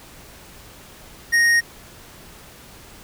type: tone with hard clipping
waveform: sine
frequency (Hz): 1864.7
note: A#6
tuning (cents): 0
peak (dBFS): -15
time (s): 1.32-1.61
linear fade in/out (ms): 20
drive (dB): 10
effects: pink hiss -44 dBFS RMS until 3.03 s